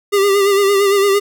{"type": "tone with vibrato", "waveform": "square", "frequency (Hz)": 398.8, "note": "G4", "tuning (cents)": 30, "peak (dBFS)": -11, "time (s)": [0.12, 1.2], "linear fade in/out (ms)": 20, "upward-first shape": "sine", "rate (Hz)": 8.8, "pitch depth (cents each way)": 46, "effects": []}